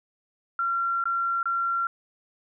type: tone with dropouts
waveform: sine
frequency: 1370 Hz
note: F6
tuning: 34 cents flat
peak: -23 dBFS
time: 0.59-1.87 s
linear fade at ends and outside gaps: 2 ms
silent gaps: 1.04-1.055 / 1.43-1.456 s
effects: none